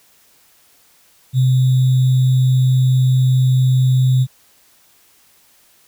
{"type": "tone with sample-and-hold", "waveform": "sine", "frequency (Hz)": 128.9, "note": "C3", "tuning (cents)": -26, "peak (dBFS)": -10, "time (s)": [1.33, 4.27], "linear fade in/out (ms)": 50, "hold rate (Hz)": 3675, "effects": ["white hiss -53 dBFS RMS until 5.87 s"]}